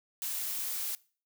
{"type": "noise", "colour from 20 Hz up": "blue", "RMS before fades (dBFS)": -35, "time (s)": [0.22, 0.95], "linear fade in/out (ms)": 0, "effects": ["noise-tail reverb RT60 0.4 s tail -22 dB re dry"]}